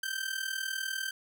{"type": "tone with amplitude modulation", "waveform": "sawtooth", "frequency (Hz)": 1560, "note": "G6", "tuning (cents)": -9, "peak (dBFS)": -26, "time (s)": [0.03, 1.11], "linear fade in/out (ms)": 5, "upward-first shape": "sine", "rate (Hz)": 40, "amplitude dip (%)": 75, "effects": []}